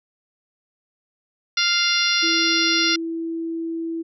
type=harmonic tone; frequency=698 Hz; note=F5; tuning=1 cent flat; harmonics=2 / 3 / 4 / 5 / 6 / 7 / 8; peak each=-25 / -25 / -25 / -25 / -25 / -25 / -25 dBFS; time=1.57-2.96 s; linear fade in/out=5 ms
type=tone; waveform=sine; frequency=329.6 Hz; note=E4; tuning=in tune; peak=-24 dBFS; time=2.22-4.03 s; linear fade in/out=20 ms
effects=none